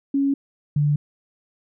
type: tone pair in turn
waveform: sine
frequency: 277.2 / 146.84 Hz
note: C#4 / D3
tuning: 0 / 0 cents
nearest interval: major seventh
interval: 1100 cents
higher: first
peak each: -17 / -16 dBFS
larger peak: second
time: 0.14-0.34 / 0.76-0.96 s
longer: neither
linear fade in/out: 5 ms
effects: none